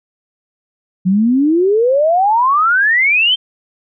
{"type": "exponential sweep", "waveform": "sine", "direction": "up", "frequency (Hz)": [178.5, 3184], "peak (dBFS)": -9, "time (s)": [1.05, 3.36], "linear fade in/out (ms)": 20, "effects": []}